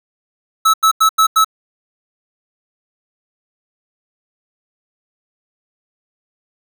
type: tone bursts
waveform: square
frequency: 1302 Hz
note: E6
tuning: 22 cents flat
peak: -9 dBFS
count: 5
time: 0.65-1.446 s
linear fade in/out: 10 ms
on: 88 ms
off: 89 ms
effects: none